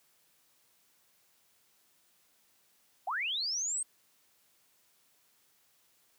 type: linear sweep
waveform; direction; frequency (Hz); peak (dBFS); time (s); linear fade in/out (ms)
sine; up; 664 to 8500; -31; 3.07-3.83; 5
effects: white hiss -69 dBFS RMS until 6.18 s + high-pass 80 Hz 12 dB/octave